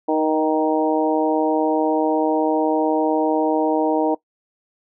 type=harmonic tone with a mistuned harmonic; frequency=156 Hz; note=D#3; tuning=5 cents sharp; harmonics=2 / 3 / 4 / 5 / 6; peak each=-20 / -22 / -23 / -24 / -25 dBFS; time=0.08-4.15 s; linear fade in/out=10 ms; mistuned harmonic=3; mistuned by=+17 cents; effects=noise-tail reverb RT60 0.1 s tail -20 dB re dry